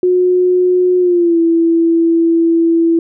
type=tone with pitch glide; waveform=sine; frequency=362.6 to 332.5 Hz; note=F#4 to E4; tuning=-35 to +15 cents; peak=-8 dBFS; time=0.03-2.99 s; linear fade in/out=2 ms; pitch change=-150 cents; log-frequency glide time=0.99-1.39 s; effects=none